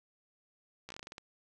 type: slowing click train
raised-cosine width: 0.2 ms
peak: -28 dBFS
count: 10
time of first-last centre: 0.89-1.181 s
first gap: 14 ms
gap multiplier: 1.2
effects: none